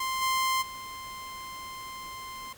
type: tone with level steps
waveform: sawtooth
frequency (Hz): 1046.5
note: C6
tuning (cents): 0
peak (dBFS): -25 / -21 / -35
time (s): 0-2.53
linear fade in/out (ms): 5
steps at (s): 0.21 / 0.61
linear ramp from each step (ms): 20
effects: pink hiss -52 dBFS RMS until 2.57 s